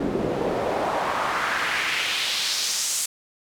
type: noise with band-pass filter sweep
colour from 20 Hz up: pink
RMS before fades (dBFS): -25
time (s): 0-3.06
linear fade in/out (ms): 5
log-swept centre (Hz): 280 to 8100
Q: 1.8
effects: none